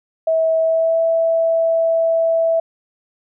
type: tone with pitch glide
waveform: sine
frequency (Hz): 647 to 657.9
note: E5 to E5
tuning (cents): -32 to -4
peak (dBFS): -13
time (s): 0.27-2.6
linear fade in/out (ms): 5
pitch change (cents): +28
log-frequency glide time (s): 0.59-1
effects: none